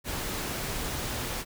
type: noise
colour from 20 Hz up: pink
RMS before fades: -33 dBFS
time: 0.04-1.45 s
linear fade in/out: 50 ms
effects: none